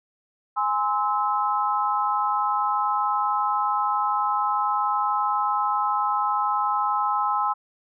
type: chord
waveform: sine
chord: Ab augmented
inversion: none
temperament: just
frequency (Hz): 830.6 / 1038.3 / 1297.8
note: Ab5 / C6 / E6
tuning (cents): 0 / -14 / -27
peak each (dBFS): -25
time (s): 0.56-7.54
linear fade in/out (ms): 20
effects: none